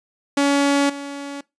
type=tone with level steps; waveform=sawtooth; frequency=282.1 Hz; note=C#4; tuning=30 cents sharp; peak=-11 / -25 dBFS; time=0.37-1.41 s; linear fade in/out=5 ms; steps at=0.89 s; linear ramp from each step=10 ms; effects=noise-tail reverb RT60 0.2 s tail -21 dB re dry + resampled to 22050 Hz